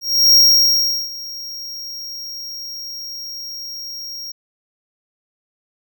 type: tone with ADSR envelope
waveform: square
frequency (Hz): 5588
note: F8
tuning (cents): 0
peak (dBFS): -7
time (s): 0.01-4.32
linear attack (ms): 330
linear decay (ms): 750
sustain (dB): -21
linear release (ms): 7
effects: none